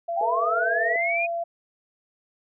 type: tone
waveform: sine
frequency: 680 Hz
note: F5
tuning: 46 cents flat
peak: -25 dBFS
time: 0.08-1.44 s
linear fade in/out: 10 ms
type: linear sweep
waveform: sine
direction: up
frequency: 747 to 2489 Hz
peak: -23 dBFS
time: 0.16-1.27 s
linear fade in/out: 20 ms
type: chord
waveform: sine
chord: A suspended second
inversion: none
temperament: equal with one note detuned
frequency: 440 / 482.6 / 659.3 Hz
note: A4 / B4 / E5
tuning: 0 / -40 / 0 cents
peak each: -34 / -31 / -30 dBFS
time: 0.21-0.96 s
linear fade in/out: 2 ms
effects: none